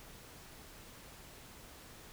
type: silence
effects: pink hiss -54 dBFS RMS until 2.12 s